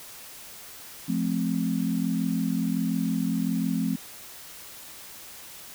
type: chord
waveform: sine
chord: F major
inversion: none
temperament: equal with one note detuned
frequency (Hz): 174.61 / 216 / 261.6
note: F3 / A3 / C4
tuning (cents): 0 / -32 / 0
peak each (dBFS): -28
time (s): 1.08-3.96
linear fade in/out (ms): 10
effects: white hiss -44 dBFS RMS until 5.74 s